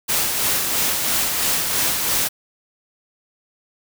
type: noise with tremolo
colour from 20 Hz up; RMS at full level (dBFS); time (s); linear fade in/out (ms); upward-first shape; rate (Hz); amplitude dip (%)
white; -19; 0.08-2.29; 20; sine; 3; 35
effects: none